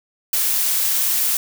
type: noise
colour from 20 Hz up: blue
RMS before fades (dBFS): -19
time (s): 0.33-1.37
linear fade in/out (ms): 2
effects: none